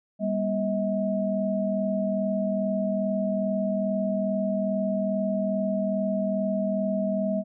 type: tone cluster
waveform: sine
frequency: 198.4 / 240.8 / 639 Hz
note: G3 / B3 / D#5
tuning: +21 / -44 / +46 cents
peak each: -26 / -32 / -27 dBFS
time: 0.19-7.44 s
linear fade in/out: 50 ms
effects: none